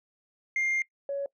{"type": "tone pair in turn", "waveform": "sine", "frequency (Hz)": [2112, 559.4], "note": ["C7", "C#5"], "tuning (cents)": [16, 16], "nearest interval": "octave + major seventh", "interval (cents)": 2300, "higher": "first", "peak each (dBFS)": [-23, -28], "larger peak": "first", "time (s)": [[0.56, 0.82], [1.09, 1.26]], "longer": "first", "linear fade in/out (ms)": 2, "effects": ["noise-tail reverb RT60 0.1 s tail -21 dB re dry", "tanh soft clip ceiling -23 dBFS"]}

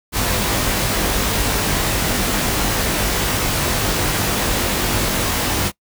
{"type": "noise with comb filter", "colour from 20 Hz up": "pink", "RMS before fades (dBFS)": -19, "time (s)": [0.12, 5.72], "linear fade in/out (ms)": 50, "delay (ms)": 20, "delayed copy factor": 0.6, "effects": ["noise-tail reverb RT60 0.1 s tail -23 dB re dry"]}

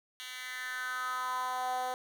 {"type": "tone with high-pass filter sweep", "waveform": "10% pulse", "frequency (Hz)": 253.7, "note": "B3", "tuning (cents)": 47, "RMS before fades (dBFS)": -36, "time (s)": [0.2, 1.94], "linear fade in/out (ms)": 0, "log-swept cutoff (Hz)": [2600, 630], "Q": 4.3, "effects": []}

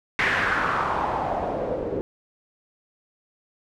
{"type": "noise with low-pass filter sweep", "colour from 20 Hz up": "white", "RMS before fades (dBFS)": -25, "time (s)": [0.19, 2.01], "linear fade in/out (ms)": 0, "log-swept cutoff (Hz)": [2000, 410], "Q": 3.1, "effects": []}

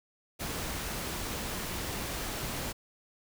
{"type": "noise", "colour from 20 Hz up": "pink", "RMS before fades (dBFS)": -36, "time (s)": [0.39, 2.73], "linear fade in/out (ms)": 20, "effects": []}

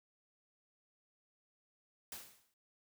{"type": "noise with exponential decay", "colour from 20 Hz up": "white", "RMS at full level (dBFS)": -44, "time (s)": [2.12, 2.54], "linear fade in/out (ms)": 2, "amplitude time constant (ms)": 91, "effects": []}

